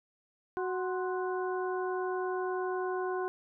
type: harmonic tone with a mistuned harmonic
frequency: 370 Hz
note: F#4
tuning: in tune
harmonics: 1 / 2 / 3 / 4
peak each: -32 / -38 / -39 / -42 dBFS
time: 0.57-3.28 s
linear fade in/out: 0 ms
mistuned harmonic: 3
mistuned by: -99 cents
effects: none